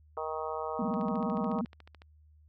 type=harmonic tone; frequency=157.1 Hz; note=D#3; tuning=17 cents sharp; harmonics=3 / 4 / 5 / 6 / 7 / 8; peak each=-38 / -39 / -40 / -41 / -41 / -42 dBFS; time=0.17-1.61 s; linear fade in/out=2 ms
type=tone with vibrato; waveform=sine; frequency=214.5 Hz; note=A3; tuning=44 cents flat; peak=-30 dBFS; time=0.79-1.65 s; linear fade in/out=2 ms; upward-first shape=square; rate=17 Hz; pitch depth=190 cents each way
type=click train; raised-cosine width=0.3 ms; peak=-35 dBFS; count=16; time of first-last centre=0.94-2.019 s; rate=13.9 Hz
effects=added 76 Hz sine -57 dBFS peak until 2.48 s